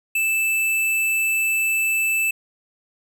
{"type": "tone", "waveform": "square", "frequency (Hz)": 2638, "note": "E7", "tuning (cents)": 1, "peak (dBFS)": -19, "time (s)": [0.15, 2.31], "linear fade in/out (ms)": 5, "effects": []}